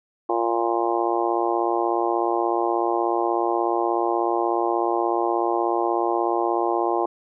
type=harmonic tone; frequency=116.54 Hz; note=A#2; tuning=in tune; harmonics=3 / 4 / 5 / 6 / 7 / 8 / 9; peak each=-24 / -29 / -30 / -27 / -26 / -32 / -29 dBFS; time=0.29-7.06 s; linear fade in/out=5 ms; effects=none